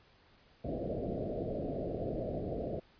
white low-pass noise, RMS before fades -37 dBFS, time 0.64-2.8 s, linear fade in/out 10 ms, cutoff 680 Hz, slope 96 dB/octave, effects pink hiss -64 dBFS RMS until 2.99 s + resampled to 11025 Hz

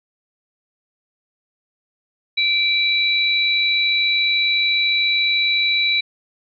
sine tone pair together, 2335 / 3931 Hz, D7 / B7, -11 / -9 cents, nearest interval major sixth, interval 902 cents, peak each -18 dBFS, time 2.37-6.01 s, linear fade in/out 10 ms, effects none

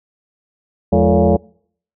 sine tone with frequency modulation, 176.9 Hz, F3, 23 cents sharp, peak -9 dBFS, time 0.92-1.37 s, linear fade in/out 10 ms, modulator 130 Hz, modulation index 3.9, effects noise-tail reverb RT60 0.6 s tail -26 dB re dry

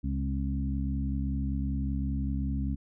harmonic tone with a mistuned harmonic, 67.8 Hz, C#2, 38 cents flat, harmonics 1 / 2 / 3 / 4, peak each -30 / -35 / -35 / -36 dBFS, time 0.03-2.76 s, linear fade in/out 20 ms, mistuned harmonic 3, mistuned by +22 cents, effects none

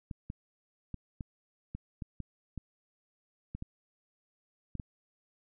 clicks, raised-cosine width 5 ms, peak -26 dBFS, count 12, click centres 0.112 / 0.301 / 0.943 / 1.208 / 1.75 / 2.022 / 2.203 / 2.577 / 3.55 / 3.624 / 4.753 / 4.798 s, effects none

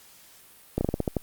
slowing click train, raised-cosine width 2 ms, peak -11 dBFS, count 8, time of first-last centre 0.78-1.167 s, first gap 30 ms, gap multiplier 1.2, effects white hiss -53 dBFS RMS until 1.22 s + Opus 48 kbps

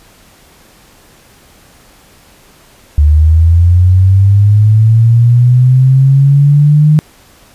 sine linear sweep, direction up, 72.9 to 153.7 Hz, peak -3 dBFS, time 2.98-6.99 s, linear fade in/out 0 ms, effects pink hiss -43 dBFS RMS until 7.54 s + resampled to 32000 Hz

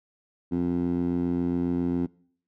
15% pulse tone with band-pass filter, 87.31 Hz, F2, in tune, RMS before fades -26 dBFS, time 0.51-2.07 s, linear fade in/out 20 ms, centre 260 Hz, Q 2.1, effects noise-tail reverb RT60 0.6 s tail -24 dB re dry

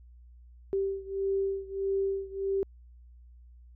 sine beating tone pair, 390 / 391.6 Hz, G4 / G4, -9 / -2 cents, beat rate 1.6 Hz, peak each -30 / -32 dBFS, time 0.73-2.63 s, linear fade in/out 0 ms, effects added 60 Hz sine -50 dBFS peak until 3.75 s

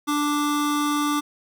square tone pair together, 293.7 / 1174.8 Hz, D4 / D6, 0 / 0 cents, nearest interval 2 octaves, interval 2400 cents, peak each -23 / -26 dBFS, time 0.07-1.21 s, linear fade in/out 20 ms, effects none

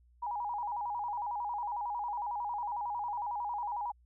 sine tone with vibrato, 891 Hz, A5, 22 cents sharp, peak -33 dBFS, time 0.22-3.92 s, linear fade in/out 10 ms, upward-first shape square, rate 11 Hz, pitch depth 130 cents each way, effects added 60 Hz sine -61 dBFS peak until 4.05 s

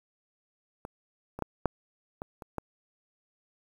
clicks, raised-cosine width 1 ms, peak -24 / -24 / -15 / -10 / -22 / -28 / -18 dBFS, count 7, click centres 0.851 / 1.39 / 1.423 / 1.657 / 2.219 / 2.422 / 2.583 s, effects 8-bit

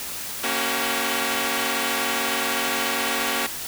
5% pulse chord, F# major, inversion first, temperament equal with one note detuned, 233.1 / 277.2 / 379.3 Hz, A#3 / C#4 / F#4, 0 / 0 / +43 cents, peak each -16 dBFS, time 0.43-3.47 s, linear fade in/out 10 ms, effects white hiss -32 dBFS RMS until 3.67 s

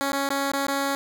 10% pulse tone with dropouts, 277.2 Hz, C#4, in tune, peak -15 dBFS, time 0.01-0.95 s, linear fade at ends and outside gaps 0 ms, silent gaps 0.119-0.13 / 0.29-0.304 / 0.518-0.535 / 0.667-0.683 s, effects none

